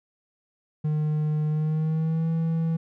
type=tone with pitch glide; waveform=triangle; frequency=152.5 to 163.45 Hz; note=D#3 to E3; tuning=-34 to -14 cents; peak=-20 dBFS; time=0.84-2.77 s; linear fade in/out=10 ms; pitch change=+120 cents; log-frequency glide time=1.48-2.29 s; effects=none